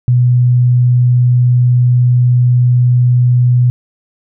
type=tone; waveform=sine; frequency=123.47 Hz; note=B2; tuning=in tune; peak=-6 dBFS; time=0.08-3.7 s; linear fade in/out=0 ms; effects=none